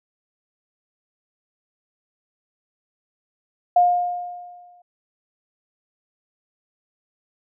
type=tone with exponential decay; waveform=sine; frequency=710 Hz; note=F5; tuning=28 cents sharp; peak=-10 dBFS; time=3.76-4.82 s; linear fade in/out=5 ms; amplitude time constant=230 ms; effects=none